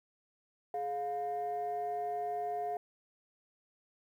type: tone pair together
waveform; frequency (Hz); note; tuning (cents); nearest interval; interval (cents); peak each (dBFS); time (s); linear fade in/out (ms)
sine; 420.8 / 707.7; G#4 / F5; +23 / +23; major sixth; 900; -38 / -33; 0.74-2.77; 2
effects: tanh soft clip ceiling -29 dBFS + 11-bit